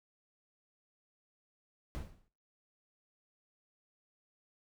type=noise with exponential decay; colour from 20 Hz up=brown; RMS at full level=-36 dBFS; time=1.95-2.28 s; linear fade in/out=0 ms; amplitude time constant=70 ms; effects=noise-tail reverb RT60 0.4 s tail -19 dB re dry